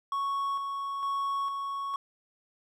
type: tone with tremolo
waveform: triangle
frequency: 1108.7 Hz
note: C#6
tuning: in tune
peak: -26 dBFS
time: 0.12-1.96 s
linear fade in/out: 2 ms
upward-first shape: square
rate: 1.1 Hz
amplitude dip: 35%
effects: none